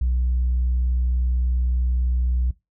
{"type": "tone with tanh clipping", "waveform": "sine", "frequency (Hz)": 61.74, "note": "B1", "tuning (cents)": 0, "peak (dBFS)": -19, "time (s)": [0.01, 2.51], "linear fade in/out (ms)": 5, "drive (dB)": 1, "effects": ["noise-tail reverb RT60 0.2 s tail -19 dB re dry"]}